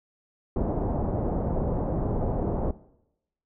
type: low-pass noise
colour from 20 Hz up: pink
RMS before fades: -27 dBFS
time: 0.56-2.71 s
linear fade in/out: 2 ms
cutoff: 770 Hz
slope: 24 dB/octave
effects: noise-tail reverb RT60 0.8 s tail -18 dB re dry